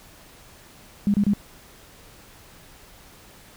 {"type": "tone bursts", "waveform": "sine", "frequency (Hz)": 203.4, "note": "G#3", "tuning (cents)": -36, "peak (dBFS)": -16, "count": 3, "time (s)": [1.07, 1.335], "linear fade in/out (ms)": 0, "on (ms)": 69, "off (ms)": 29, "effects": ["pink hiss -49 dBFS RMS until 3.56 s"]}